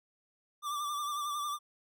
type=tone with vibrato; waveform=square; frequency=1175 Hz; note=D6; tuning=1 cent sharp; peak=-34 dBFS; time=0.62-1.59 s; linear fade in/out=50 ms; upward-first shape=sine; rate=11 Hz; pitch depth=44 cents each way; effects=none